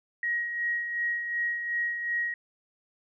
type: tone with tremolo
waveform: sine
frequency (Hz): 1893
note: A#6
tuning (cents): +26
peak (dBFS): -25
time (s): 0.23-2.34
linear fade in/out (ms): 2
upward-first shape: sine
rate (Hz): 2.7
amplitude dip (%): 50
effects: none